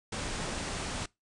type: low-pass noise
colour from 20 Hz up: pink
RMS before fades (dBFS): -36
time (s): 0.12-1.06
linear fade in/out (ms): 5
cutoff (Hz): 9500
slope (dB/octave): 96
effects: noise-tail reverb RT60 0.2 s tail -23 dB re dry